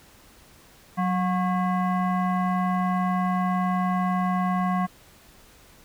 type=tone with frequency modulation; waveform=sine; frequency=185 Hz; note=F#3; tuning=in tune; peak=-21 dBFS; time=0.97-4.87 s; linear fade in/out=20 ms; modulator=909 Hz; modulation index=0.98; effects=pink hiss -53 dBFS RMS until 5.84 s